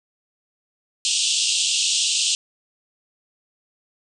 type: band-pass noise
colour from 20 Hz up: pink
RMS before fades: -21 dBFS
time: 1.05-2.35 s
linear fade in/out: 0 ms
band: 2700 to 8800 Hz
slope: 96 dB/octave
effects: none